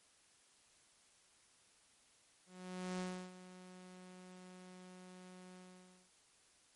sawtooth tone with ADSR envelope, 183 Hz, F#3, 19 cents flat, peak -35 dBFS, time 2.46-6.11 s, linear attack 530 ms, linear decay 320 ms, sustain -15 dB, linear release 560 ms, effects white hiss -69 dBFS RMS until 6.75 s + MP3 48 kbps

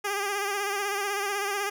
10% pulse tone with vibrato, 402.4 Hz, G4, 45 cents sharp, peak -19 dBFS, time 0.04-1.7 s, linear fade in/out 10 ms, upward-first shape sine, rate 16 Hz, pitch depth 51 cents each way, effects none

